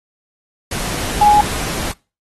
sine tone in noise, 834 Hz, G#5, 7 cents sharp, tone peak -7 dBFS, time 1.21-1.41 s, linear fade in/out 5 ms, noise pink, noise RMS -23 dBFS, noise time 0.71-1.92 s, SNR +13 dB, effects noise-tail reverb RT60 0.3 s tail -23 dB re dry + AAC 32 kbps

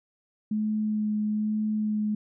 sine tone with vibrato, 213.1 Hz, G#3, 45 cents sharp, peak -24 dBFS, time 0.51-2.15 s, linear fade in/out 5 ms, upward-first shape sine, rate 1.1 Hz, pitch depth 12 cents each way, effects none

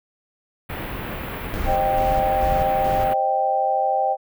pink band-stop noise, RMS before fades -30 dBFS, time 0.69-3.14 s, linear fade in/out 10 ms, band 2800 to 15000 Hz, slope 24 dB/octave
brown noise with tremolo, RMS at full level -26 dBFS, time 1.54-3.04 s, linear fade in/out 0 ms, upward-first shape square, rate 2.3 Hz, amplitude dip 70%
sine chord, C minor, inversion none, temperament equal with one note detuned, 529.3 / 622.3 / 784 Hz, C5 / Eb5 / G5, +20 / 0 / 0 cents, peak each -25 / -25 / -19 dBFS, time 1.65-4.17 s, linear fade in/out 50 ms
effects none

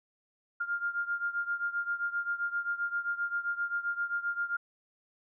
sine beating tone pair, 1401 / 1408.6 Hz, F6 / F6, +5 / +14 cents, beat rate 7.6 Hz, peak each -32 / -35 dBFS, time 0.6-4.57 s, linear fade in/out 10 ms, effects none

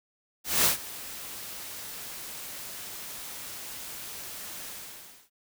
white noise with ADSR envelope, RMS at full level -21 dBFS, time 0.44-5.3 s, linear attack 210 ms, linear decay 120 ms, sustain -19 dB, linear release 630 ms, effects none

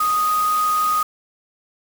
sine tone in noise, 1244.5 Hz, D#6, in tune, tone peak -16 dBFS, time 0-1.03 s, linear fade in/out 5 ms, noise white, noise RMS -31 dBFS, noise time 0-1.03 s, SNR +12 dB, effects none

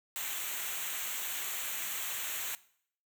white noise with comb filter, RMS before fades -37 dBFS, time 0.16-2.55 s, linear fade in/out 0 ms, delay 0.2 ms, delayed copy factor -0.75, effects noise-tail reverb RT60 0.6 s tail -19 dB re dry

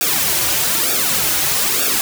white noise with flanger, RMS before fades -17 dBFS, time 0.01-2.01 s, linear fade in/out 0 ms, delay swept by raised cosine 0.97 to 4.57 ms, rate 1.1 Hz, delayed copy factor -0.9, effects none

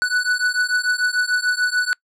square beating tone pair, 1480 / 1486.8 Hz, F#6 / F#6, 0 / +8 cents, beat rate 6.8 Hz, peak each -21 dBFS, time 0.02-1.93 s, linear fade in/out 0 ms, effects noise-tail reverb RT60 0.1 s tail -26 dB re dry + low-pass 8000 Hz 12 dB/octave

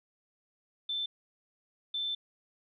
sine tone bursts at uneven times, 3539 Hz, A7, 9 cents sharp, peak -31 dBFS, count 2, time 0.89-1.06 / 1.94-2.15 s, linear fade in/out 5 ms, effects none

